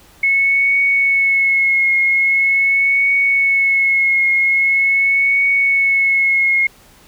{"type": "tone with vibrato", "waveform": "sine", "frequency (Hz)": 2191, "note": "C#7", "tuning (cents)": -21, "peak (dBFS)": -11, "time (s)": [0.23, 6.67], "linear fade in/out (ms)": 5, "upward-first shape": "triangle", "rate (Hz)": 0.43, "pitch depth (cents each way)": 31, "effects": ["pink hiss -47 dBFS RMS until 7.07 s"]}